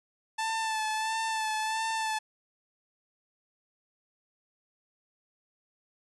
sawtooth tone with vibrato, 880 Hz, A5, in tune, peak -25 dBFS, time 0.38-2.19 s, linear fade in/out 10 ms, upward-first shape sine, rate 1.5 Hz, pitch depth 29 cents each way, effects resampled to 24000 Hz

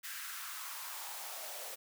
white noise with high-pass filter sweep, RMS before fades -44 dBFS, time 0.03-1.76 s, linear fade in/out 20 ms, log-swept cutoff 1700 to 520 Hz, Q 3.2, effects none

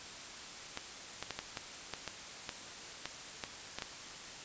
clicks, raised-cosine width 0.2 ms, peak -20 dBFS, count 12, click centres 0.774 / 1.226 / 1.307 / 1.39 / 1.572 / 1.937 / 2.077 / 2.492 / 3.056 / 3.438 / 3.786 / 3.822 s, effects white hiss -47 dBFS RMS until 4.44 s + resampled to 16000 Hz

